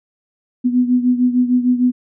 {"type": "beating tone pair", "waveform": "sine", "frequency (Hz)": [246.9, 253.5], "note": ["B3", "B3"], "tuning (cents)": [0, 45], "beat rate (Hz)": 6.6, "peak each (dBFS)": [-13, -18], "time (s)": [0.64, 1.92], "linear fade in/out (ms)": 20, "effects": []}